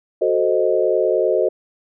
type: chord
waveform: sine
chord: F# diminished seventh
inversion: none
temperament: equal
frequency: 370 / 440 / 523.3 / 622.3 Hz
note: F#4 / A4 / C5 / Eb5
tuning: 0 / 0 / 0 / 0 cents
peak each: -20 dBFS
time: 0.21-1.49 s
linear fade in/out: 10 ms
effects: none